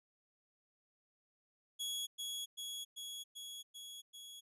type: tone with echo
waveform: sawtooth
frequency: 3346 Hz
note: G#7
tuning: 12 cents sharp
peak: -35 dBFS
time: 1.79-2.07 s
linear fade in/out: 20 ms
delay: 390 ms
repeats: 6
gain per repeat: -2 dB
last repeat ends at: 4.41 s
effects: resampled to 32000 Hz